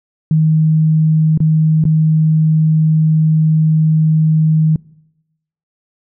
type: tone with dropouts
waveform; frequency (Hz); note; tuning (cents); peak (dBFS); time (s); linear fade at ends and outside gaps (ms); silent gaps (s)
sine; 157.2; D#3; +18; -8; 0.31-4.76; 2; 1.376-1.403 / 1.84-1.852
effects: noise-tail reverb RT60 0.9 s tail -24 dB re dry